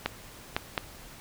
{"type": "clicks", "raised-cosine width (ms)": 0.3, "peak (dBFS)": -10, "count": 3, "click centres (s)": [0.06, 0.565, 0.778], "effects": ["pink hiss -48 dBFS RMS until 1.2 s"]}